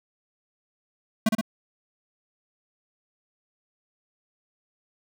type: tone with echo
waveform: square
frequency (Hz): 219.7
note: A3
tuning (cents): -2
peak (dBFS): -18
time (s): 1.26-1.29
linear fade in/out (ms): 5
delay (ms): 61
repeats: 2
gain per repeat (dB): -3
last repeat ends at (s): 1.412
effects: none